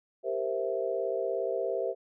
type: chord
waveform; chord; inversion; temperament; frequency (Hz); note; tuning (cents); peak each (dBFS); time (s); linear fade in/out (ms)
sine; C dominant seventh; second; equal; 392 / 466.2 / 523.3 / 659.3; G4 / Bb4 / C5 / E5; 0 / 0 / 0 / 0; -34 / -34 / -33 / -34; 0.23-1.95; 50
effects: none